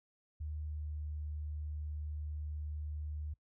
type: tone with pitch glide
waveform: sine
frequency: 76.1 to 75.36 Hz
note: D#2 to D2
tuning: -38 to +45 cents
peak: -38 dBFS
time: 0.4-3.34 s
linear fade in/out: 10 ms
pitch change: -17 cents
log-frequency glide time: 0.63-0.91 s
effects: noise-tail reverb RT60 0.1 s tail -22 dB re dry